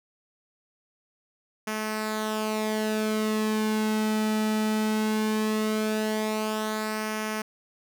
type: tone with flanger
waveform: sawtooth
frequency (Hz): 216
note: A3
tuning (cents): -32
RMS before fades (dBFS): -27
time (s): 1.67-7.42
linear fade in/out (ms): 5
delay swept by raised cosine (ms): 0.25 to 1.85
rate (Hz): 0.18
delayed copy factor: -0.55
effects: none